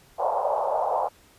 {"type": "band-pass noise", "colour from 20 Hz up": "white", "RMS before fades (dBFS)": -25, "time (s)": [0.18, 1.09], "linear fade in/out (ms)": 20, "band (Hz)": [520, 940], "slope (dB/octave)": 48, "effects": ["pink hiss -56 dBFS RMS until 1.38 s", "resampled to 32000 Hz"]}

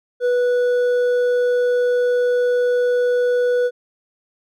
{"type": "tone with hard clipping", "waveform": "triangle", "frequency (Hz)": 491.2, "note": "B4", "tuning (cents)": -9, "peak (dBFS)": -16, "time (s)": [0.2, 3.71], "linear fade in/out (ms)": 50, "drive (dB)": 8, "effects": []}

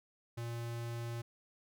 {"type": "tone", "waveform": "square", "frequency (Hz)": 117.4, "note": "A#2", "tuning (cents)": 13, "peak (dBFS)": -39, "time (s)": [0.37, 1.22], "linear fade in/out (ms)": 10, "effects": []}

